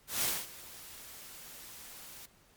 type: noise with ADSR envelope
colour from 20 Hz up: white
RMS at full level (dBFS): -30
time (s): 0.07-2.26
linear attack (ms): 160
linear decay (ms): 230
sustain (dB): -19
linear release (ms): 7
effects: pink hiss -64 dBFS RMS until 2.56 s + MP3 96 kbps